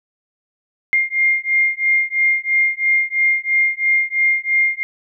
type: beating tone pair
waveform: sine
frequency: 2115 / 2118 Hz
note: C7 / C7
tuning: +18 / +21 cents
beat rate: 3 Hz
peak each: -17 / -17 dBFS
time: 0.93-4.83 s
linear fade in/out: 0 ms
effects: none